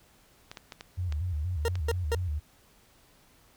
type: clicks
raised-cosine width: 0.2 ms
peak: -23 dBFS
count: 6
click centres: 0.515 / 0.572 / 0.722 / 0.809 / 1.124 / 1.755 s
type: tone with vibrato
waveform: sine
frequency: 82.41 Hz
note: E2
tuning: in tune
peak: -28 dBFS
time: 0.97-2.4 s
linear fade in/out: 20 ms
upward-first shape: square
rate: 4.2 Hz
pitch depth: 160 cents each way
type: tone bursts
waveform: 40% pulse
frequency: 464.1 Hz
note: A#4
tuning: 8 cents flat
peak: -25 dBFS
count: 3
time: 1.65-2.149 s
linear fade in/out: 2 ms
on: 33 ms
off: 200 ms
effects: pink hiss -61 dBFS RMS until 3.56 s